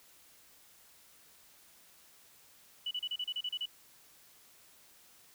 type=tone bursts; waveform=sine; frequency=2960 Hz; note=F#7; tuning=in tune; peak=-33 dBFS; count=10; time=2.86-3.657 s; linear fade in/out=5 ms; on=50 ms; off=33 ms; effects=white hiss -61 dBFS RMS until 5.34 s